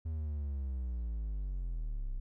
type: linear sweep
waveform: triangle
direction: down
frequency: 80.9 to 30.67 Hz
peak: -32 dBFS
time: 0.05-2.2 s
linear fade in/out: 10 ms
effects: none